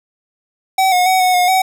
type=tone with pitch steps; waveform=square; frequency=762 / 724 / 750 / 735 / 720 / 754 Hz; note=G5 / F#5 / F#5 / F#5 / F#5 / F#5; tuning=-49 / -38 / +23 / -12 / -47 / +32 cents; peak=-11 dBFS; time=0.78-1.62 s; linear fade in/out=5 ms; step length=140 ms; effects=none